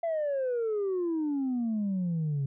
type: exponential sweep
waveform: sine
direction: down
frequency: 682 to 134.9 Hz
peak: -25 dBFS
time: 0.03-2.46 s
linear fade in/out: 5 ms
effects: tanh soft clip ceiling -25 dBFS